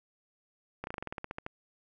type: slowing click train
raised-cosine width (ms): 0.5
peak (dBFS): -22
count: 13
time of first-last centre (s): 0.84-1.464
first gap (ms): 31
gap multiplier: 1.09
effects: none